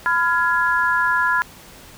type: chord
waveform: sine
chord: F diminished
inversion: second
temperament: just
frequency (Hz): 1005.8 / 1396.9 / 1676.3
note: Cb6 / F6 / Ab6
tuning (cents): +31 / 0 / +16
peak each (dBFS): -20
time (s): 0.06-1.42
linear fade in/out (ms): 0
effects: pink hiss -43 dBFS RMS until 1.97 s